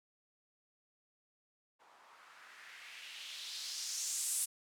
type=noise with low-pass filter sweep; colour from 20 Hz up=violet; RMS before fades=-43 dBFS; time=1.79-4.46 s; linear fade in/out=20 ms; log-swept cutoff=810 to 9600 Hz; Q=2.3; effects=none